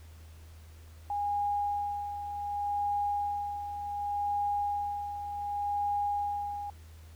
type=tone with tremolo; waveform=sine; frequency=818 Hz; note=G#5; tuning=26 cents flat; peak=-27 dBFS; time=1.1-6.7 s; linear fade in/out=2 ms; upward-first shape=sine; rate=0.67 Hz; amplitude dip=60%; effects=added 80 Hz sine -48 dBFS peak until 7.15 s + pink hiss -60 dBFS RMS until 7.15 s